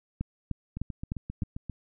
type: two click trains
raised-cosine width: 5 ms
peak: -18 / -23 dBFS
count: 5 / 8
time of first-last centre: 0.21-1.422 / 0.77-1.697 s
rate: 3.3 / 7.55 Hz
effects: none